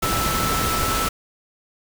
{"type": "tone in noise", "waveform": "sine", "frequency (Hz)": 1318.5, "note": "E6", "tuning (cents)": 0, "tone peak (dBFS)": -24, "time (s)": [0.02, 1.09], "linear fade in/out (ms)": 10, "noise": "pink", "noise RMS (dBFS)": -23, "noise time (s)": [0.02, 1.09], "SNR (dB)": -4, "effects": []}